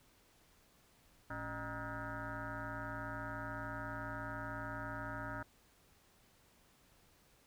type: tone with frequency modulation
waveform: sine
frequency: 777 Hz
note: G5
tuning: 16 cents flat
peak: -40 dBFS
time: 1.3-5.43 s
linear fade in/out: 5 ms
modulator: 166 Hz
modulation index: 5.1
effects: pink hiss -68 dBFS RMS until 7.46 s